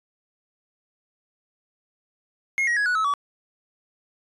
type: tone with pitch steps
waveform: triangle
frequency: 2153 / 1896.1 / 1669.8 / 1470.5 / 1295.1 / 1140.5 Hz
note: C7 / A#6 / G#6 / F#6 / E6 / C#6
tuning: +49 / +29 / +9 / -11 / -31 / +49 cents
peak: -18 dBFS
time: 2.58-3.138 s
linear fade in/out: 0 ms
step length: 93 ms
effects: resampled to 24000 Hz